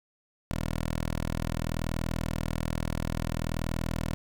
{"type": "tone", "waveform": "10% pulse", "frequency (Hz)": 40.57, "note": "E1", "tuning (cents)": -27, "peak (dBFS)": -21, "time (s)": [0.51, 4.14], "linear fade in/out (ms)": 0, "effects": []}